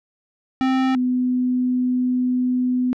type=tone pair in turn; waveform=square / sine; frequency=261.6 / 251.1 Hz; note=C4 / B3; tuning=0 / +29 cents; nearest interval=minor second; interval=71 cents; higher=first; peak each=-17 dBFS; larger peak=neither; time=0.61-0.95 / 0.95-2.93 s; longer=second; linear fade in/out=0 ms; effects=low-pass 3000 Hz 12 dB/octave